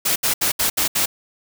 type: noise bursts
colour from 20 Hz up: white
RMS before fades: -19 dBFS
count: 6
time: 0.05-1.06 s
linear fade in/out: 10 ms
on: 110 ms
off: 70 ms
effects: none